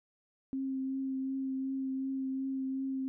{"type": "tone with vibrato", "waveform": "sine", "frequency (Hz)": 266.2, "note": "C4", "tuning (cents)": 30, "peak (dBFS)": -32, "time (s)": [0.53, 3.08], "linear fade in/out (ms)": 0, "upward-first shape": "triangle", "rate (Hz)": 2.7, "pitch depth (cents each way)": 16, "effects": []}